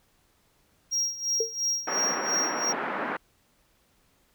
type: tone with tremolo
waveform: triangle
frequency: 5620 Hz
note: F8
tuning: 10 cents sharp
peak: -22 dBFS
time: 0.91-2.73 s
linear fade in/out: 20 ms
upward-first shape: sine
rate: 2.9 Hz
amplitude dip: 80%
type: tone with exponential decay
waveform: sine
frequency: 452.1 Hz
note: A4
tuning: 47 cents sharp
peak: -21 dBFS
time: 1.4-1.54 s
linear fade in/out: 5 ms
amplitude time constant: 30 ms
type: band-pass noise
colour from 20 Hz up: white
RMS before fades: -31 dBFS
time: 1.87-3.17 s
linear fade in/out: 5 ms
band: 210 to 1700 Hz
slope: 24 dB/octave
effects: pink hiss -66 dBFS RMS until 4.34 s